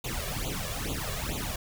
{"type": "noise with flanger", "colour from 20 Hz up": "pink", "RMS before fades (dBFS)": -33, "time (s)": [0.04, 1.56], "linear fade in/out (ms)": 5, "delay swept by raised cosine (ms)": [0.28, 1.78], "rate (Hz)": 2.3, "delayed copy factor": 1, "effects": []}